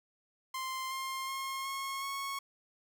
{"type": "tone with pitch steps", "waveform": "sawtooth", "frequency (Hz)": [1046.5, 1059.9, 1073.4, 1087.2, 1101.1], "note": ["C6", "C6", "C6", "C#6", "C#6"], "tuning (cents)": [0, 22, 44, -34, -12], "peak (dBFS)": -32, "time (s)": [0.54, 2.39], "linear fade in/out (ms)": 5, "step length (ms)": 370, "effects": []}